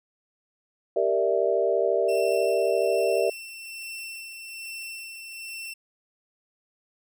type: chord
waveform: sine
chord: E half-diminished seventh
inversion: first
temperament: equal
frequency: 392 / 466.2 / 587.3 / 659.3 Hz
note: G4 / Bb4 / D5 / E5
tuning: 0 / 0 / 0 / 0 cents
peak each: -26 dBFS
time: 0.96-3.3 s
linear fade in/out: 5 ms
type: tone with tremolo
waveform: sawtooth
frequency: 2694 Hz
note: E7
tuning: 37 cents sharp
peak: -31 dBFS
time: 2.08-5.74 s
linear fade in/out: 10 ms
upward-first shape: sine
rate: 1.2 Hz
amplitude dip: 40%
effects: none